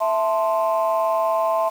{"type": "chord", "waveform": "sine", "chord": "A minor", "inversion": "second", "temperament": "equal", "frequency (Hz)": [659.3, 880, 1046.5], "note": ["E5", "A5", "C6"], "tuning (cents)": [0, 0, 0], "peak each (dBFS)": [-19, -24, -22], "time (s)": [0, 1.7], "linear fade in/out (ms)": 20, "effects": ["tanh soft clip ceiling -11 dBFS", "7-bit"]}